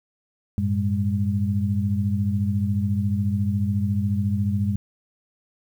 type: tone cluster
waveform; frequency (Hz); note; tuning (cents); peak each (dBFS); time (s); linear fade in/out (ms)
sine; 96.8 / 110.9 / 202.2; G2 / A2 / G#3; -21 / +14 / -46; -23 / -27 / -24; 0.58-4.76; 0
effects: 9-bit